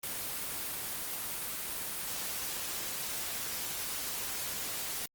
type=noise; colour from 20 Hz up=white; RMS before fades=-37 dBFS; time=0.03-5.06 s; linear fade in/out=5 ms; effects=Opus 24 kbps